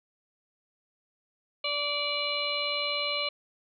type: harmonic tone with a mistuned harmonic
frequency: 583 Hz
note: D5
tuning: 13 cents flat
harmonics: 1 / 2 / 4 / 5 / 6 / 7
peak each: -35 / -37 / -33 / -34 / -40 / -33 dBFS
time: 1.64-3.29 s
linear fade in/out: 5 ms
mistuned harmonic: 2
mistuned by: -17 cents
effects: none